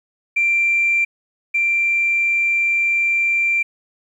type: tone pair in turn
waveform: sine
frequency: 2361 / 2361 Hz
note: D7 / D7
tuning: +9 / +9 cents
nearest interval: unison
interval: 0 cents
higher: neither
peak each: -13 / -14 dBFS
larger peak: first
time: 0.36-1.05 / 1.54-3.63 s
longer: second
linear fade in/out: 10 ms
effects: tanh soft clip ceiling -9 dBFS + 9-bit